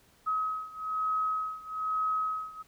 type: beating tone pair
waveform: sine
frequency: 1273 / 1274.1 Hz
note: D#6 / D#6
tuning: +39 / +41 cents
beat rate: 1.1 Hz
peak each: -31 / -33 dBFS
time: 0.26-2.63 s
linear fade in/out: 20 ms
effects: pink hiss -63 dBFS RMS until 2.67 s